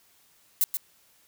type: noise with echo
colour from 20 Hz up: violet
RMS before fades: -22 dBFS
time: 0.61-0.64 s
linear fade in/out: 0 ms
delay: 130 ms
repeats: 1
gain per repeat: -7 dB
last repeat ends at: 0.77 s
effects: white hiss -62 dBFS RMS until 1.27 s